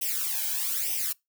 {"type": "noise with flanger", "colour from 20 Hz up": "blue", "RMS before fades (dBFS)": -29, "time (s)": [0.01, 1.13], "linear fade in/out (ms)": 10, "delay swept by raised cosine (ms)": [0.35, 1.29], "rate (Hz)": 1.1, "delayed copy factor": 0.95, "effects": ["noise-tail reverb RT60 0.2 s tail -25 dB re dry"]}